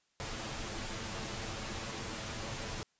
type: noise with comb filter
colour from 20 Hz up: pink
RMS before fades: -40 dBFS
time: 0.2-2.83 s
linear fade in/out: 0 ms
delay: 9 ms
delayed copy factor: +0.55
effects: white hiss -75 dBFS RMS until 2.99 s + resampled to 16000 Hz